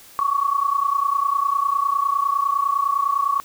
sine tone pair together, 1108.7 / 1138.6 Hz, C#6 / C#6, 0 / +46 cents, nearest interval unison, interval 46 cents, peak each -20 / -21 dBFS, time 0.19-3.4 s, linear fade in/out 0 ms, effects white hiss -46 dBFS RMS until 3.44 s

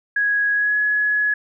sine tone with pitch glide, 1661.2 to 1689.3 Hz, G#6 to G#6, 0 to +29 cents, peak -16 dBFS, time 0.16-1.34 s, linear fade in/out 5 ms, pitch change +29 cents, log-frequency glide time 0.53-0.77 s, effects none

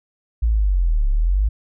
sine linear two-way sweep, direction down then up, 58.27 to 33.62 to 54.9 Hz, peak -14 dBFS, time 0.42-1.49 s, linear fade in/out 10 ms, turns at 1.09 s, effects none

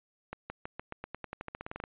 accelerating click train, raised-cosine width 0.5 ms, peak -23 dBFS, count 18, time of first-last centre 0.33-1.839 s, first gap 170 ms, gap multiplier 0.91, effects resampled to 8000 Hz

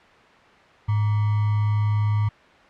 sine tone with sample-and-hold, 105.3 Hz, G#2, 24 cents sharp, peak -18 dBFS, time 0.88-2.29 s, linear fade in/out 10 ms, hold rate 1050 Hz, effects white hiss -50 dBFS RMS until 2.69 s + low-pass 2000 Hz 12 dB/octave

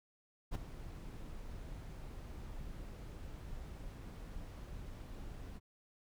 brown noise with ADSR envelope, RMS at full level -34 dBFS, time 0.51-5.6 s, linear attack 39 ms, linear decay 13 ms, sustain -13 dB, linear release 35 ms, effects none

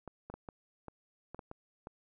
clicks, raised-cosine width 1 ms, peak -30 dBFS, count 9, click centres 0.077 / 0.3 / 0.34 / 0.488 / 0.883 / 1.346 / 1.392 / 1.514 / 1.871 s, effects none

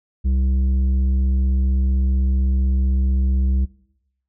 triangle tone with tanh clipping, 65.41 Hz, C2, in tune, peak -17 dBFS, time 0.24-3.66 s, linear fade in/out 20 ms, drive 12 dB, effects noise-tail reverb RT60 0.8 s tail -21 dB re dry

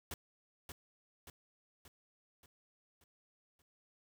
pink noise with echo, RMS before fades -43 dBFS, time 0.11-0.14 s, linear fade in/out 2 ms, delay 580 ms, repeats 6, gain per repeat -5 dB, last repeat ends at 3.62 s, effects none

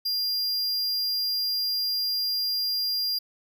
square tone, 4800 Hz, D8, 37 cents sharp, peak -25 dBFS, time 0.05-3.19 s, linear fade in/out 10 ms, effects none

